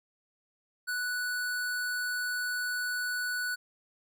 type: tone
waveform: square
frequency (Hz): 1480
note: F#6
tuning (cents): 0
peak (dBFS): -31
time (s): 0.87-3.56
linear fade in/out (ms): 20
effects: none